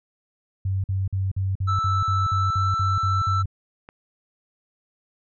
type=tone bursts; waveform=sine; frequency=95.9 Hz; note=G2; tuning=37 cents flat; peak=-21 dBFS; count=12; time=0.65-3.458 s; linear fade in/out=5 ms; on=190 ms; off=48 ms
type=tone with pitch glide; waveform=triangle; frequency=1318.5 to 1329.2 Hz; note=E6 to E6; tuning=0 to +14 cents; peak=-20 dBFS; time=1.67-3.43 s; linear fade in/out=20 ms; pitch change=+14 cents; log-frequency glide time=2.34-2.63 s
type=click; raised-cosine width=0.5 ms; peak=-27 dBFS; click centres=3.889 s
effects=resampled to 16000 Hz